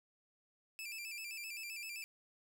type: tone with vibrato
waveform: sawtooth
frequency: 2489 Hz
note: D#7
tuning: in tune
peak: -40 dBFS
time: 0.79-2.04 s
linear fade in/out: 0 ms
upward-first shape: square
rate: 7.7 Hz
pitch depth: 83 cents each way
effects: none